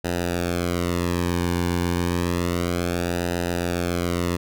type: tone with flanger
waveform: sawtooth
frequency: 87.31 Hz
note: F2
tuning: in tune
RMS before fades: -24 dBFS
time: 0.04-4.37 s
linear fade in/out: 10 ms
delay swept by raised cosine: 0.9 to 1.55 ms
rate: 0.3 Hz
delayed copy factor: -1
effects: none